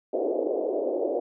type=band-pass noise; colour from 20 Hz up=white; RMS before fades=-27 dBFS; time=0.13-1.2 s; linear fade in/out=10 ms; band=310 to 620 Hz; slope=48 dB/octave; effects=none